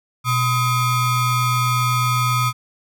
square ring-modulated tone, 569 Hz, C#5, 45 cents sharp, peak -14 dBFS, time 0.24-2.53 s, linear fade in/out 50 ms, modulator 692 Hz, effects none

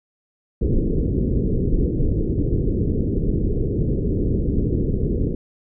pink low-pass noise, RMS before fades -20 dBFS, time 0.61-5.35 s, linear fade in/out 5 ms, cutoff 450 Hz, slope 48 dB/octave, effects none

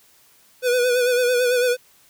square tone with vibrato, 493.9 Hz, B4, in tune, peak -17 dBFS, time 0.62-1.77 s, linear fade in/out 50 ms, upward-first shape sine, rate 9 Hz, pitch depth 45 cents each way, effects white hiss -55 dBFS RMS until 2.09 s

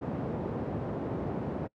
pink band-pass noise, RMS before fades -34 dBFS, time 0.01-1.68 s, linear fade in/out 20 ms, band 110 to 580 Hz, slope 12 dB/octave, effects noise-tail reverb RT60 0.1 s tail -24 dB re dry + high-pass 60 Hz 12 dB/octave

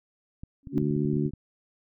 clicks, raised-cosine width 5 ms, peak -27 dBFS, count 11, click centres 0.435 / 0.672 / 0.785 / 0.82 / 0.908 / 0.964 / 1.053 / 1.135 / 1.166 / 1.259 / 1.336 s
sine tone with exponential growth, 277.2 Hz, C#4, in tune, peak -22 dBFS, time 0.63-0.78 s, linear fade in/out 0 ms, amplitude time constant 31 ms
harmonic tone, 73.42 Hz, D2, in tune, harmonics 2 / 3 / 4 / 5, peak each -27 / -29 / -30 / -31 dBFS, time 0.72-1.31 s, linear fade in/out 50 ms
effects none

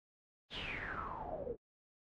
pink noise with low-pass filter sweep, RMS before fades -43 dBFS, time 0.5-1.57 s, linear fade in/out 50 ms, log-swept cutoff 3600 to 410 Hz, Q 9.6, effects AAC 32 kbps

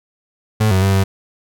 35% pulse tone with pitch steps, 108.4 / 94.3 / 97.2 / 96.5 Hz, A2 / F#2 / G2 / G2, -25 / +33 / -14 / -27 cents, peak -10 dBFS, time 0.6-1.04 s, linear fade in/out 10 ms, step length 110 ms, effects none

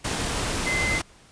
sine tone in noise, 2058 Hz, C7, 29 cents flat, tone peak -24 dBFS, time 0.66-0.99 s, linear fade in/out 10 ms, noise pink, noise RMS -27 dBFS, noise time 0.04-1.02 s, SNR 0 dB, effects pink hiss -53 dBFS RMS until 1.31 s + resampled to 22050 Hz

